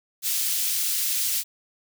white high-pass noise, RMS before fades -25 dBFS, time 0.22-1.44 s, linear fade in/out 50 ms, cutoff 3200 Hz, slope 12 dB/octave, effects none

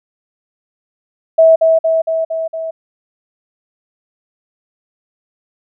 sine tone with echo, 649 Hz, E5, 27 cents flat, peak -4 dBFS, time 1.38-1.56 s, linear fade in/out 10 ms, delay 230 ms, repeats 5, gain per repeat -3 dB, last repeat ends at 2.71 s, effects none

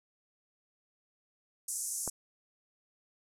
white band-pass noise, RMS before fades -37 dBFS, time 1.68-2.1 s, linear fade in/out 5 ms, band 6000 to 11000 Hz, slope 48 dB/octave
click, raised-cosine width 1 ms, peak -24 dBFS, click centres 2.077 s
effects none

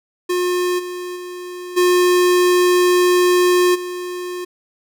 square tone with level steps, 358.6 Hz, F4, 46 cents sharp, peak -17 / -26 / -29 / -12 / -25 dBFS, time 0.29-4.45 s, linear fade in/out 10 ms, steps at 0.78 / 1.15 / 1.76 / 3.74 s, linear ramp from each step 20 ms, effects none

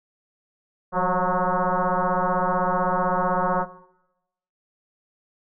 sine tone with frequency modulation, 189.9 Hz, F#3, 45 cents sharp, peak -19 dBFS, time 0.92-3.66 s, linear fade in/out 50 ms, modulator 182 Hz, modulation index 6.2, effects noise-tail reverb RT60 0.9 s tail -18 dB re dry

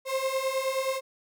35% pulse beating tone pair, 524 / 533.5 Hz, C5 / C5, +2 / +34 cents, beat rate 9.5 Hz, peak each -29 / -27 dBFS, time 0.05-1.01 s, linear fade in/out 50 ms, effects none

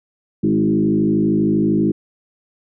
sine tone with frequency modulation, 261.6 Hz, C4, in tune, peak -13 dBFS, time 0.43-1.92 s, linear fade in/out 10 ms, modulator 52.7 Hz, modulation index 1.9, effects none

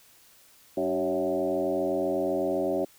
sine tone with frequency modulation, 468 Hz, A#4, 7 cents sharp, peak -24 dBFS, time 0.77-2.85 s, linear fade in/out 5 ms, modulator 87.9 Hz, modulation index 2.4, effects white hiss -57 dBFS RMS until 2.98 s

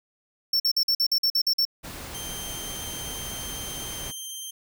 square tone bursts, 5420 Hz, E8, 47 cents sharp, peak -20 dBFS, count 10, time 0.53-1.652 s, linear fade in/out 5 ms, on 69 ms, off 48 ms
pink noise, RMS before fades -38 dBFS, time 1.83-4.12 s, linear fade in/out 20 ms
15% pulse tone, 3146 Hz, G7, 6 cents sharp, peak -27 dBFS, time 2.14-4.51 s, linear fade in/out 10 ms
effects none

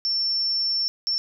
sine tone bursts at uneven times, 5410 Hz, E8, 44 cents sharp, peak -21 dBFS, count 2, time 0.05-0.88 / 1.07-1.18 s, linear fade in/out 0 ms, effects none

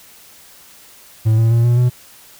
triangle tone with pitch steps, 110.3 / 113.47 / 116.72 / 120.07 / 123.52 Hz, A2 / A#2 / A#2 / B2 / B2, +5 / -46 / +3 / -48 / +1 cents, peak -8 dBFS, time 1.25-1.9 s, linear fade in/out 20 ms, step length 130 ms, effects white hiss -44 dBFS RMS until 2.39 s

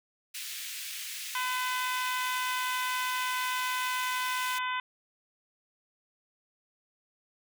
pink high-pass noise, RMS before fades -39 dBFS, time 0.34-4.59 s, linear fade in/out 10 ms, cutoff 2100 Hz, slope 24 dB/octave
harmonic tone, 505 Hz, B4, 39 cents sharp, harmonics 2 / 3 / 4 / 5 / 6 / 7, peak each -32 / -36 / -38 / -40 / -42 / -43 dBFS, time 1.35-4.8 s, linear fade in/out 2 ms
effects none

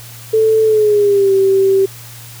sine tone with pitch glide, 440 to 387.5 Hz, A4 to G4, 0 to -20 cents, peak -8 dBFS, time 0.33-1.86 s, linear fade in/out 10 ms, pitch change -220 cents, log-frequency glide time 0.64-1.33 s, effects added 117 Hz sine -35 dBFS peak until 2.4 s + white hiss -36 dBFS RMS until 2.4 s

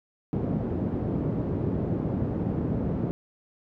pink band-pass noise, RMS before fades -28 dBFS, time 0.33-3.11 s, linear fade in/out 0 ms, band 110 to 330 Hz, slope 12 dB/octave, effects none

